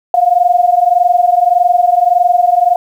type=tone pair together; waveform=sine; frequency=699.3 / 721 Hz; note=F5 / F#5; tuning=+2 / -45 cents; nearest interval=minor second; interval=53 cents; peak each=-10 dBFS; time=0.14-2.76 s; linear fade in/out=2 ms; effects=7-bit